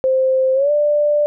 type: tone with pitch glide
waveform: sine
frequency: 523.3 to 590.8 Hz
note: C5 to D5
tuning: 0 to +10 cents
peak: -12 dBFS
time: 0.04-1.26 s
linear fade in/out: 0 ms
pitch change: +210 cents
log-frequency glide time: 0.54-0.71 s
effects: none